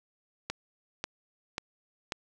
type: click train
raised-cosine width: 0.2 ms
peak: -15 dBFS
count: 4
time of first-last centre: 0.5-2.122 s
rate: 1.85 Hz
effects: none